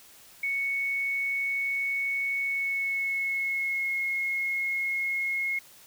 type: tone with pitch glide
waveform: sine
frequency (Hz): 2217 to 2163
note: C#7 to C#7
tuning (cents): 0 to -43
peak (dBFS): -26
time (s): 0.43-5.59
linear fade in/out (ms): 5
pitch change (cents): -43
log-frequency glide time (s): 2.4-3.96
effects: white hiss -53 dBFS RMS until 5.86 s